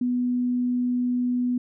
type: tone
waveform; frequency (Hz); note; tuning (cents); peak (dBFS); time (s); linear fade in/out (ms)
sine; 246.9; B3; 0; -21; 0.01-1.58; 5
effects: none